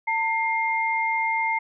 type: tone pair together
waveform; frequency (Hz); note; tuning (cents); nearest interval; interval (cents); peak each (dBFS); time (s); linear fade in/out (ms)
sine; 902.1 / 2116; A5 / C7; +43 / +19; octave + minor third; 1476; -24; 0.07-1.59; 10
effects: none